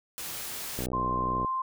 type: noise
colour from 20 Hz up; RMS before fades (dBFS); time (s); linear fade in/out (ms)
white; -37; 0.18-0.86; 0
type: click train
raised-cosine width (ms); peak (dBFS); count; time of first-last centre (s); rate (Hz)
2; -20; 42; 0.79-1.447; 62.4
type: tone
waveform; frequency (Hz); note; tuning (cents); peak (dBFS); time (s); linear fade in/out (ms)
sine; 1046.5; C6; 0; -27; 0.93-1.62; 5
effects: none